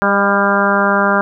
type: harmonic tone with a mistuned harmonic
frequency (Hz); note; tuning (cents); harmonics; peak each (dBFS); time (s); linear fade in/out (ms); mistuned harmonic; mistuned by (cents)
199.6; G3; +32; 1 / 2 / 3 / 4 / 5 / 6 / 7 / 8; -18 / -21 / -18 / -21 / -19 / -19 / -17 / -20; 0.02-1.21; 0; 3; +20
effects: none